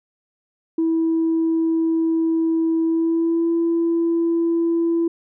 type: tone with pitch glide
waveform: sine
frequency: 326.4 to 335 Hz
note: E4 to E4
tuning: -17 to +28 cents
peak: -15 dBFS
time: 0.78-5.08 s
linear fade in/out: 5 ms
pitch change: +45 cents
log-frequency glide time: 2.83-3.51 s
effects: tanh soft clip ceiling -13 dBFS